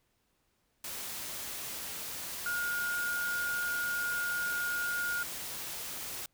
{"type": "tone in noise", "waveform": "sine", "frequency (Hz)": 1429, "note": "F6", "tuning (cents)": 39, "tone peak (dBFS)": -31, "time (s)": [2.46, 5.23], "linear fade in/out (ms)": 2, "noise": "white", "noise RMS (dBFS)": -40, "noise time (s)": [0.84, 6.26], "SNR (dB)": 6, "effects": ["pink hiss -75 dBFS RMS until 6.33 s"]}